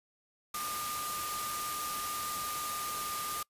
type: tone in noise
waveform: sine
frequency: 1209 Hz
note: D6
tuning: 50 cents sharp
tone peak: -37 dBFS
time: 0.54-3.43 s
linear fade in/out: 5 ms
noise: white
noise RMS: -38 dBFS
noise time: 0.54-3.43 s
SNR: -2 dB
effects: noise-tail reverb RT60 0.1 s tail -24 dB re dry + resampled to 32000 Hz